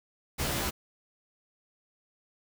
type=noise with comb filter; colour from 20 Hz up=pink; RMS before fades=-31 dBFS; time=0.38-0.71 s; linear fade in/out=20 ms; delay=14 ms; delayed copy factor=+0.7; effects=none